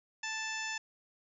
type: harmonic tone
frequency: 880 Hz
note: A5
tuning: in tune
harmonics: 1 / 2 / 3 / 4 / 5 / 6 / 7 / 8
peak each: -44 / -39 / -41 / -47 / -53 / -45 / -48 / -47 dBFS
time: 0.23-0.78 s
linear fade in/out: 5 ms
effects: none